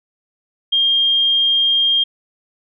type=tone; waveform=sine; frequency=3214 Hz; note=G7; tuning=43 cents sharp; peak=-12 dBFS; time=0.72-2.04 s; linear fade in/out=10 ms; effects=none